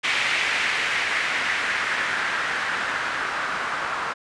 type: noise with low-pass filter sweep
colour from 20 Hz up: blue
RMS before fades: -25 dBFS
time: 0.03-4.14 s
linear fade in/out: 20 ms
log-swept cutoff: 2300 to 1300 Hz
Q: 2.3
effects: resampled to 22050 Hz